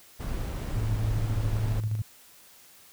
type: noise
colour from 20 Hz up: brown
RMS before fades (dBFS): -31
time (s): 0.19-1.81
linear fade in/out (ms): 20
type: tone with tremolo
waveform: sine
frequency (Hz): 108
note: A2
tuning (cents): -32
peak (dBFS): -24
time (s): 0.76-2.02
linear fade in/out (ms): 5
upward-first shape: square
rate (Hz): 13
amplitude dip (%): 45
effects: white hiss -54 dBFS RMS until 2.92 s